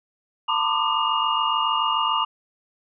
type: tone cluster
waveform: sine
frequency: 903 / 1015 / 1168 / 1215 / 2842 Hz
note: A5 / B5 / D6 / D#6 / F7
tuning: +45 / +47 / -10 / -42 / +30 cents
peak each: -26 dBFS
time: 0.48-2.25 s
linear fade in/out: 10 ms
effects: none